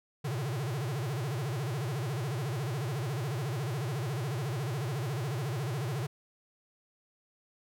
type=tone with vibrato; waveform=square; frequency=130.5 Hz; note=C3; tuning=4 cents flat; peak=-32 dBFS; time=0.24-6.07 s; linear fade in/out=10 ms; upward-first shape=sine; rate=14 Hz; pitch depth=290 cents each way; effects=none